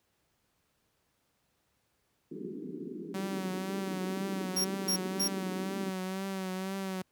white band-pass noise, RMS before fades -41 dBFS, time 2.31-5.9 s, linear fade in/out 5 ms, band 160 to 420 Hz, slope 96 dB/octave
sawtooth tone with vibrato, 190 Hz, F#3, 46 cents sharp, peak -30 dBFS, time 3.14-7.02 s, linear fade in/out 5 ms, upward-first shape triangle, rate 2 Hz, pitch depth 49 cents each way
sawtooth tone bursts, 5588 Hz, F8, in tune, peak -25 dBFS, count 3, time 4.56-5.281 s, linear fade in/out 10 ms, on 87 ms, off 230 ms
effects pink hiss -75 dBFS RMS until 7.11 s + high-pass 60 Hz 12 dB/octave

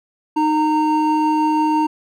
triangle tone pair together, 309 / 921 Hz, D#4 / A#5, -12 / -21 cents, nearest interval octave + perfect fifth, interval 1891 cents, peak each -15 dBFS, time 0.36-1.87 s, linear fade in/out 10 ms, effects none

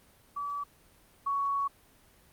sine tone pair in turn, 1148 / 1117.3 Hz, D6 / C#6, -40 / +13 cents, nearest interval unison, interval 47 cents, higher first, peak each -32 / -27 dBFS, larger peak second, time 0.36-0.64 / 1.26-1.68 s, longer second, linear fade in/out 10 ms, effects pink hiss -61 dBFS RMS until 2.32 s + Opus 32 kbps

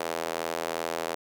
sawtooth tone with high-pass filter, 82.7 Hz, E2, 6 cents sharp, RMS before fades -32 dBFS, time 0-1.15 s, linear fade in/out 5 ms, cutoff 530 Hz, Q 1.5, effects none

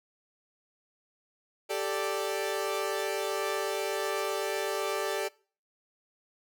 sawtooth chord, G suspended second, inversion none, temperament equal, 392 / 440 / 587.3 Hz, G4 / A4 / D5, 0 / 0 / 0 cents, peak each -30 dBFS, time 1.69-5.29 s, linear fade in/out 20 ms, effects noise-tail reverb RT60 0.4 s tail -22 dB re dry

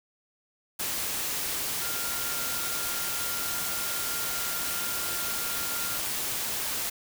sine tone in noise, 1396.9 Hz, F6, in tune, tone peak -39 dBFS, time 1.81-5.98 s, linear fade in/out 10 ms, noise white, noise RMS -31 dBFS, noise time 0.79-6.9 s, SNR -11 dB, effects none

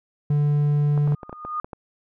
triangle tone, 146.6 Hz, D3, 3 cents flat, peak -15 dBFS, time 0.3-1.15 s, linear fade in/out 5 ms
clicks, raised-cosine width 1 ms, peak -20 dBFS, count 9, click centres 0.977 / 1.076 / 1.122 / 1.232 / 1.295 / 1.328 / 1.45 / 1.645 / 1.732 s
sine tone with exponential growth, 1226 Hz, D#6, 26 cents flat, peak -22 dBFS, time 1.04-1.6 s, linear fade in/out 1 ms, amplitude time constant 120 ms
effects none

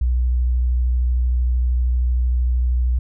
sine tone with vibrato, 61.5 Hz, B1, 7 cents flat, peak -15 dBFS, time 0.01-2.99 s, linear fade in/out 5 ms, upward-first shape triangle, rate 13 Hz, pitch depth 26 cents each way, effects none

